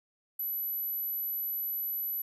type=tone; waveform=sine; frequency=11930 Hz; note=F#9; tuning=13 cents sharp; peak=-31 dBFS; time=0.39-2.22 s; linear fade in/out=5 ms; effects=none